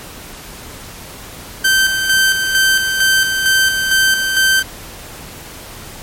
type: tone with tremolo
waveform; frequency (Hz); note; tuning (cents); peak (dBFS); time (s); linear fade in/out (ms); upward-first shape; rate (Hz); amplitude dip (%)
sawtooth; 1553; G6; -17; -6; 1.64-4.63; 10; square; 2.2; 45
effects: pink hiss -33 dBFS RMS until 6.02 s + MP3 64 kbps